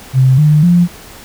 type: tone with pitch steps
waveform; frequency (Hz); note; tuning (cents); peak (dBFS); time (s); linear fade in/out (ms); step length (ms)
sine; 130.81 / 151.13 / 174.61; C3 / D3 / F3; 0 / +50 / 0; -5; 0.13-0.88; 50; 250
effects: pink hiss -35 dBFS RMS until 1.24 s